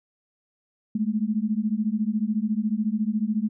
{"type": "beating tone pair", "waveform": "sine", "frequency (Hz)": [207.7, 221.7], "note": ["G#3", "A3"], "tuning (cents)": [0, 13], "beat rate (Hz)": 14, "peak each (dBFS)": -25, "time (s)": [0.95, 3.49], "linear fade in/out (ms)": 5, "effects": []}